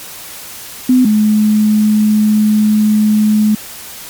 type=tone pair in turn; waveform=sine; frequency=253.3 / 213 Hz; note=B3 / G#3; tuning=+44 / +44 cents; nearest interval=minor third; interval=300 cents; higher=first; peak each=-5 / -7 dBFS; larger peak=first; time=0.89-1.05 / 1.05-3.55 s; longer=second; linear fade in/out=5 ms; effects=white hiss -30 dBFS RMS until 4.09 s + MP3 96 kbps